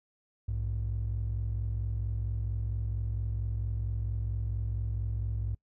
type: ring-modulated tone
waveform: triangle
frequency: 82.4 Hz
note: E2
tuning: in tune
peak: -23 dBFS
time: 0.48-5.55 s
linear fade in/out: 5 ms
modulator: 22.2 Hz
effects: noise-tail reverb RT60 0.1 s tail -26 dB re dry + tanh soft clip ceiling -25 dBFS